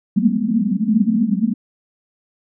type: band-pass noise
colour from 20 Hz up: white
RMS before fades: -17 dBFS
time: 0.16-1.54 s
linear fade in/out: 10 ms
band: 190 to 240 Hz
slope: 96 dB/octave
effects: none